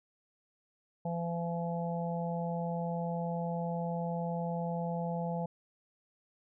harmonic tone, 169.9 Hz, F3, 47 cents flat, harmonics 1 / 3 / 4 / 5, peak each -34 / -39 / -40 / -41 dBFS, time 1.05-5.46 s, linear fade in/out 5 ms, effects none

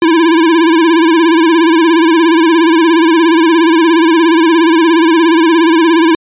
square tone with vibrato, 329.1 Hz, E4, 3 cents flat, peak -6 dBFS, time 0.02-6.15 s, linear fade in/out 2 ms, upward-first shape sine, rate 17 Hz, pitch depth 89 cents each way, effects resampled to 8000 Hz

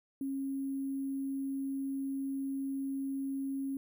sine tone with sample-and-hold, 272.3 Hz, C#4, 31 cents flat, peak -33 dBFS, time 0.21-3.77 s, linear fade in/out 2 ms, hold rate 11025 Hz, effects none

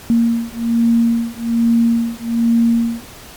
sine beating tone pair, 231.5 / 232.7 Hz, A#3 / A#3, -12 / -3 cents, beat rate 1.2 Hz, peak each -15 dBFS, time 0.1-3.04 s, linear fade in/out 0 ms, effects pink hiss -37 dBFS RMS until 3.36 s + MP3 96 kbps

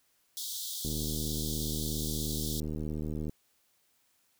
pink high-pass noise, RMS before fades -38 dBFS, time 0.37-2.6 s, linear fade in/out 0 ms, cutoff 3300 Hz, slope 96 dB/octave
click train, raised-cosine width 3 ms, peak -24 dBFS, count 189, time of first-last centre 0.85-3.295 s, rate 76.9 Hz
effects white hiss -71 dBFS RMS until 4.39 s

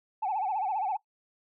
sine tone with vibrato, 808 Hz, G#5, 48 cents flat, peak -26 dBFS, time 0.22-0.97 s, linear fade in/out 10 ms, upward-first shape sine, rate 15 Hz, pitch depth 160 cents each way, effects noise-tail reverb RT60 0.1 s tail -20 dB re dry + tanh soft clip ceiling -23 dBFS

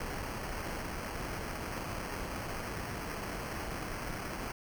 pink noise with sample-and-hold, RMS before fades -39 dBFS, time 0-4.52 s, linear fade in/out 5 ms, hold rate 3675 Hz, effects none

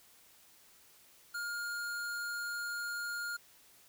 square tone, 1416 Hz, F6, 23 cents sharp, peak -37 dBFS, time 1.34-3.37 s, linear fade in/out 10 ms, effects white hiss -62 dBFS RMS until 3.88 s

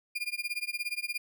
35% pulse tone with tremolo, 2415 Hz, D7, 48 cents sharp, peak -27 dBFS, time 0.15-1.18 s, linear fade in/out 10 ms, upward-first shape sine, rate 17 Hz, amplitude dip 95%, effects none

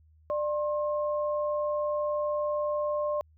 sine tone pair together, 594.6 / 1068 Hz, D5 / C6, +21 / +35 cents, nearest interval minor seventh, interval 1014 cents, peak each -27 / -34 dBFS, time 0.3-3.21 s, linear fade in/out 0 ms, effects added 78 Hz sine -57 dBFS peak until 3.37 s

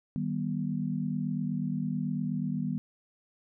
sine chord, Eb augmented, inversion none, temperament just, 155.56 / 194.45 / 243.1 Hz, Eb3 / G3 / B3, 0 / -14 / -27 cents, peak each -33 dBFS, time 0.16-2.78 s, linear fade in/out 0 ms, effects none

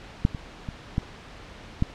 clicks, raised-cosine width 5 ms, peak -6 / -19 / -19 / -11 / -9 dBFS, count 5, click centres 0.251 / 0.348 / 0.688 / 0.981 / 1.824 s, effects pink hiss -44 dBFS RMS until 1.94 s + low-pass 4000 Hz 12 dB/octave

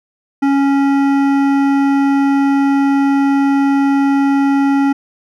sine tone with hard clipping, 277.2 Hz, C#4, in tune, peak -12 dBFS, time 0.42-4.93 s, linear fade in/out 10 ms, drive 13 dB, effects none

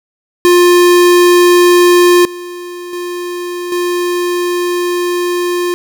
square tone with level steps, 353.1 Hz, F4, 19 cents sharp, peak -5 / -24 / -19 / -13 dBFS, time 0.45-5.74 s, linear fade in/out 0 ms, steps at 2.25 / 2.93 / 3.72 s, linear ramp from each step 2 ms, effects none

